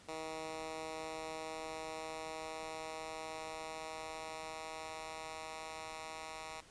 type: tone with high-pass filter sweep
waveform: 10% pulse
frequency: 158.7 Hz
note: D#3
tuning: 35 cents sharp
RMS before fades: -45 dBFS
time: 0.08-6.61 s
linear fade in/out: 10 ms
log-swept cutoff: 410 to 910 Hz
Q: 0.87
effects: pink hiss -60 dBFS RMS until 6.7 s + resampled to 22050 Hz